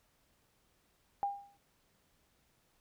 sine tone with exponential decay, 803 Hz, G5, 41 cents sharp, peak -28 dBFS, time 1.23-1.57 s, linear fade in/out 0 ms, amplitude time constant 72 ms, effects pink hiss -73 dBFS RMS until 2.8 s

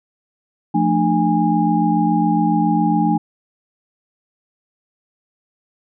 sine tone cluster, 173.7 / 220.9 / 300.5 / 820 Hz, F3 / A3 / D4 / G#5, -9 / +7 / +40 / -22 cents, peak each -19 dBFS, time 0.74-3.18 s, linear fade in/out 10 ms, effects none

